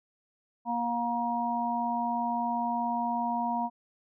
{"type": "harmonic tone", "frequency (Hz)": 237, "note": "A#3", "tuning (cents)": 29, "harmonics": [1, 3, 4], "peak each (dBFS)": [-33, -32, -30], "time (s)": [0.65, 3.7], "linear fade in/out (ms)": 50, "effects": []}